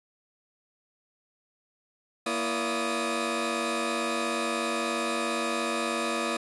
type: tone cluster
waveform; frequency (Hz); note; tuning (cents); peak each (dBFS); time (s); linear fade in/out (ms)
20% pulse; 235.4 / 334.6 / 573 / 1243; A#3 / E4 / D5 / D#6; +17 / +26 / -43 / -2; -28; 2.26-6.37; 5
effects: resampled to 24000 Hz